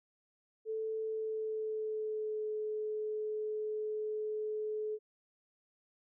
sine tone with pitch glide, 440 to 428.5 Hz, A4 to A4, 0 to -46 cents, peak -34 dBFS, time 0.65-4.99 s, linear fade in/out 50 ms, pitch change -46 cents, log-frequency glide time 1.01-2.47 s, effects none

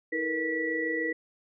sine tone cluster, 321.1 / 451.7 / 478.4 / 1949 Hz, E4 / A4 / A#4 / B6, -45 / +45 / +45 / -23 cents, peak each -33 / -39 / -33 / -30 dBFS, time 0.12-1.13 s, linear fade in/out 10 ms, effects none

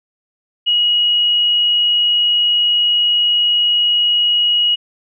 sine tone, 2900 Hz, F#7, 35 cents flat, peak -11 dBFS, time 0.66-4.76 s, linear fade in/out 20 ms, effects none

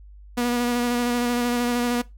sawtooth tone with vibrato, 241.8 Hz, B3, 36 cents flat, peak -17 dBFS, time 0.37-2.02 s, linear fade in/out 10 ms, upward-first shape square, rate 13 Hz, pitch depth 15 cents each way, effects noise-tail reverb RT60 0.2 s tail -19 dB re dry + added 50 Hz sine -42 dBFS peak until 2.17 s

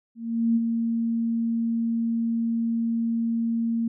sine tone with ADSR envelope, 230 Hz, A#3, 23 cents flat, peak -17 dBFS, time 0.15-3.88 s, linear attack 410 ms, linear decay 31 ms, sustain -5 dB, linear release 5 ms, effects none

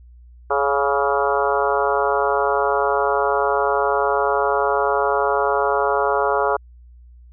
harmonic tone with a mistuned harmonic, 140 Hz, C#3, 18 cents sharp, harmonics 3 / 4 / 5 / 6 / 7 / 8 / 9 / 10, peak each -22 / -23 / -24 / -25 / -25 / -26 / -27 / -27 dBFS, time 0.5-6.57 s, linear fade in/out 10 ms, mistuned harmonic 8, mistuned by +18 cents, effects added 60 Hz sine -42 dBFS peak until 7.32 s

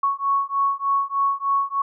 sine beating tone pair, 1107 / 1110.3 Hz, C#6 / C#6, -3 / +2 cents, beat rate 3.3 Hz, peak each -22 dBFS, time 0.03-1.82 s, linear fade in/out 5 ms, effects none

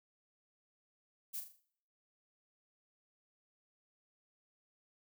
violet noise with echo, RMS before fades -41 dBFS, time 1.33-1.41 s, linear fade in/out 20 ms, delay 40 ms, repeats 5, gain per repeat -7 dB, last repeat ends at 1.61 s, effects noise-tail reverb RT60 0.6 s tail -19 dB re dry

